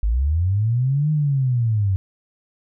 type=linear two-way sweep; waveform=sine; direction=up then down; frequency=49 to 155 to 92.8 Hz; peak=-16 dBFS; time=0.03-1.96 s; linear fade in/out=0 ms; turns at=1.11 s; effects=none